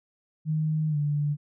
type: tone with pitch glide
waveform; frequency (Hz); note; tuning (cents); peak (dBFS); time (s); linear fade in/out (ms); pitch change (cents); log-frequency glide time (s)
sine; 155.56 to 146.83; D#3 to D3; 0 to 0; -23; 0.45-1.37; 50; -100; 0.89-0.97
effects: none